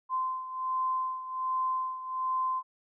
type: beating tone pair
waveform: sine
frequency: 1035 / 1036.3 Hz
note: C6 / C6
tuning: -19 / -17 cents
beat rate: 1.3 Hz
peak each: -30 / -35 dBFS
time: 0.09-2.63 s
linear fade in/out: 50 ms
effects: none